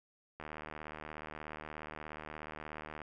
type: click train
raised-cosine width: 0.5 ms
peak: -29 dBFS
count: 202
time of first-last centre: 0.4-3.017 s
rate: 76.8 Hz
effects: none